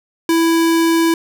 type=tone; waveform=square; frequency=330.5 Hz; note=E4; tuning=5 cents sharp; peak=-12 dBFS; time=0.29-1.14 s; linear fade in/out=2 ms; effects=none